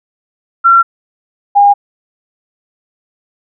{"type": "tone pair in turn", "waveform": "sine", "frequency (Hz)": [1363, 810.4], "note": ["F6", "G#5"], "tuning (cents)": [-43, -43], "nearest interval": "major sixth", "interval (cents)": 900, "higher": "first", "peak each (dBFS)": -3, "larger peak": "neither", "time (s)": [[0.64, 0.83], [1.55, 1.74]], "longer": "neither", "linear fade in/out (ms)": 20, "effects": []}